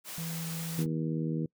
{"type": "high-pass noise", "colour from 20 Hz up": "white", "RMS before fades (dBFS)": -41, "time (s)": [0.04, 0.86], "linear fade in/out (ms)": 50, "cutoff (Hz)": 140, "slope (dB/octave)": 48}
{"type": "tone", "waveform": "triangle", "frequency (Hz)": 164.81, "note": "E3", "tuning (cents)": 0, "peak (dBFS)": -33, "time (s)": [0.18, 0.86], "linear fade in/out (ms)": 0}
{"type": "harmonic tone", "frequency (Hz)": 79.7, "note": "D#2", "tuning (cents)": 42, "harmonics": [2, 3, 4, 5, 6], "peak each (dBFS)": [-31, -36, -36, -44, -42], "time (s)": [0.78, 1.46], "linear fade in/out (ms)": 5}
{"effects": ["noise-tail reverb RT60 0.1 s tail -25 dB re dry"]}